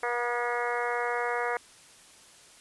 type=harmonic tone with a mistuned harmonic; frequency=240.5 Hz; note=B3; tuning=46 cents flat; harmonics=2 / 3 / 4 / 5 / 6 / 7 / 8 / 9; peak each=-32 / -34 / -35 / -36 / -37 / -37 / -38 / -39 dBFS; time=0.03-1.57 s; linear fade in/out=2 ms; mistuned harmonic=5; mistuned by=+18 cents; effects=white hiss -54 dBFS RMS until 2.6 s + resampled to 24000 Hz